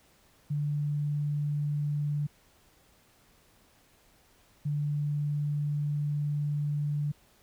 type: tone pair in turn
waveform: sine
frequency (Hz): 146.83 / 146.83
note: D3 / D3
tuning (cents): 0 / 0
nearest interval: unison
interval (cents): 0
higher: neither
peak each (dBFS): -27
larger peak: neither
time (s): 0.5-2.27 / 4.65-7.12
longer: second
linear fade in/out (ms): 10
effects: pink hiss -63 dBFS RMS until 7.42 s